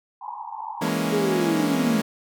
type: band-pass noise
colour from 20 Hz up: pink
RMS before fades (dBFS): -34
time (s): 0.21-0.9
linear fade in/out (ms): 10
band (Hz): 840 to 1000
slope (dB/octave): 96
type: chord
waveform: sawtooth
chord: A# half-diminished seventh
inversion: second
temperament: equal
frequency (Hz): 164.81 / 207.7 / 233.1 / 277.2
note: E3 / G#3 / A#3 / C#4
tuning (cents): 0 / 0 / 0 / 0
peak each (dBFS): -24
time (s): 0.81-2.02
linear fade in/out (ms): 10
type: linear sweep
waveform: sine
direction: down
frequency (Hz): 425 to 207.7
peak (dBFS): -22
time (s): 1.12-2.01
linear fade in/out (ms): 10
effects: none